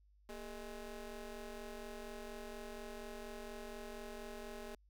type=ring-modulated tone; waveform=20% pulse; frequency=212.1 Hz; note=G#3; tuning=37 cents sharp; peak=-38 dBFS; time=0.29-4.75 s; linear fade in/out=2 ms; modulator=190 Hz; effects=added 50 Hz sine -65 dBFS peak until 4.89 s